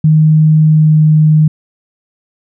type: tone with pitch glide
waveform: sine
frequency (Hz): 155.56 to 154.49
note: D#3 to D#3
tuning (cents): 0 to -12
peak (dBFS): -4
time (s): 0.04-1.48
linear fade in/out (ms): 5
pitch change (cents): -12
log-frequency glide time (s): 0.64-0.99
effects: none